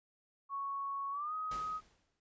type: tone with pitch glide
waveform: sine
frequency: 1108.7 to 1258.9 Hz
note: C#6 to D#6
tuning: 0 to +20 cents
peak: -36 dBFS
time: 0.49-1.81 s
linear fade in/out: 50 ms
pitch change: +220 cents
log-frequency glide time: 1.11-1.34 s
type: noise with exponential decay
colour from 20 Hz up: pink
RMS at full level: -46 dBFS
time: 1.51-2.2 s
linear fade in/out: 5 ms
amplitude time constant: 150 ms
effects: resampled to 16000 Hz